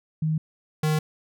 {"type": "tone pair in turn", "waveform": ["sine", "square"], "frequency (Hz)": [156.9, 154.29], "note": ["D#3", "D#3"], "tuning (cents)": [15, -14], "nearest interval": "unison", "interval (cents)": 29, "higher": "first", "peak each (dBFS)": -21, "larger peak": "neither", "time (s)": [[0.22, 0.38], [0.83, 0.99]], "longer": "neither", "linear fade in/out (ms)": 5, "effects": []}